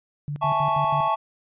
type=tone with tremolo; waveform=sine; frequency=145.9 Hz; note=D3; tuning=11 cents flat; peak=-26 dBFS; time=0.28-1.08 s; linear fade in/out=0 ms; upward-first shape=square; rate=6.2 Hz; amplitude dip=80%
type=chord; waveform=triangle; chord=A major seventh; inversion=second; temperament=equal; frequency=659.3 / 830.6 / 880 / 1108.7 Hz; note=E5 / G#5 / A5 / C#6; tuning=0 / 0 / 0 / 0 cents; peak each=-26 / -26 / -22 / -22 dBFS; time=0.41-1.16 s; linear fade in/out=20 ms
effects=resampled to 8000 Hz